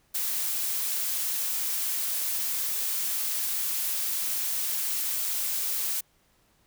blue noise, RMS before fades -29 dBFS, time 0.14-6.01 s, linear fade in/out 10 ms, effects pink hiss -66 dBFS RMS until 6.66 s

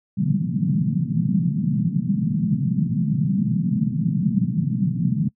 white band-pass noise, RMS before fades -21 dBFS, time 0.17-5.29 s, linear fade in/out 10 ms, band 130 to 210 Hz, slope 48 dB/octave, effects noise-tail reverb RT60 0.1 s tail -23 dB re dry

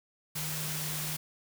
sine tone in noise, 153.1 Hz, D#3, 28 cents flat, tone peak -38 dBFS, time 0.35-1.17 s, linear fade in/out 10 ms, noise white, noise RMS -36 dBFS, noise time 0.35-1.17 s, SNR -5 dB, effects none

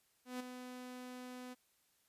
sawtooth tone with ADSR envelope, 250.8 Hz, B3, 27 cents sharp, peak -35 dBFS, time 0.25-1.55 s, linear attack 150 ms, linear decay 9 ms, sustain -8 dB, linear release 25 ms, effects white hiss -75 dBFS RMS until 2.08 s + resampled to 32000 Hz

